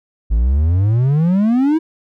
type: exponential sweep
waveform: triangle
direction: up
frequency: 51.4 to 329.6 Hz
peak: -9 dBFS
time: 0.3-1.79 s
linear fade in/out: 20 ms
effects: none